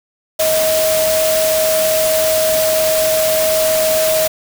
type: tone in noise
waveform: sine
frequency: 632 Hz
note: D#5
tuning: 27 cents sharp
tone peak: -13 dBFS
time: 0.39-4.28 s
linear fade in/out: 10 ms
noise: white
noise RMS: -19 dBFS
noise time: 0.39-4.28 s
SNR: +3 dB
effects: none